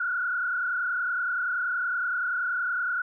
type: tone with frequency modulation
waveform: sine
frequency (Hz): 1441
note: F#6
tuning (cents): -46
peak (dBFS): -25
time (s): 0-3.02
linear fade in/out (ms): 5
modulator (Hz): 30.6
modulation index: 2
effects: none